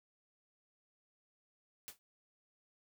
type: noise with exponential decay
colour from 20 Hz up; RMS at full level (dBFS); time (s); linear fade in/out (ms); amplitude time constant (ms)
white; -43; 1.88-1.99; 0; 22
effects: none